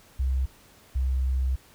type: tone pair in turn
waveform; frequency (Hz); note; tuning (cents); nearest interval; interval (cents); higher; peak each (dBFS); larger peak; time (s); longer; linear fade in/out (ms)
sine; 65.41 / 65; C2 / C2; 0 / -11; unison; 11; first; -22; neither; 0.19-0.46 / 0.95-1.56; second; 10
effects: pink hiss -55 dBFS RMS until 1.74 s